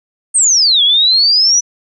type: exponential two-way sweep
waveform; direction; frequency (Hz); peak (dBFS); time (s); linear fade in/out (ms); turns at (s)
sine; down then up; 8870 to 3269 to 5980; -7; 0.34-1.61; 20; 0.83
effects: none